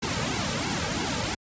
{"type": "noise with flanger", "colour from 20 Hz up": "pink", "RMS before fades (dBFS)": -28, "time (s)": [0.02, 1.35], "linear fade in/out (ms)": 10, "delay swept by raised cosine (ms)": [1.6, 2.9], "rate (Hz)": 3, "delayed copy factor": -0.95, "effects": ["high-pass 60 Hz 12 dB/octave", "resampled to 16000 Hz"]}